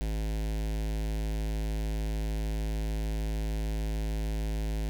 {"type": "tone with notch filter", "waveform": "square", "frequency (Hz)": 53.3, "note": "G#1", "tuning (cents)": 46, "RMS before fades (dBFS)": -31, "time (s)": [0.01, 4.89], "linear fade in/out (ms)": 0, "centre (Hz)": 1200, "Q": 1.3, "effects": []}